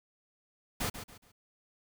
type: noise with echo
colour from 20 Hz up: pink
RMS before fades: -33 dBFS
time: 0.8-0.9 s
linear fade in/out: 10 ms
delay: 140 ms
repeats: 3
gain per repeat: -10 dB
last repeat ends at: 1.32 s
effects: none